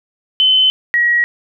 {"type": "tone pair in turn", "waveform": "sine", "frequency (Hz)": [3048, 1906.9], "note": ["G7", "A#6"], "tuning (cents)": [-49, 39], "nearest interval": "minor sixth", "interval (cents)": 812, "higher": "first", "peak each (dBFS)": [-8, -10], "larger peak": "first", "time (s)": [[0.4, 0.7], [0.94, 1.24]], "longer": "neither", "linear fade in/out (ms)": 0, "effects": []}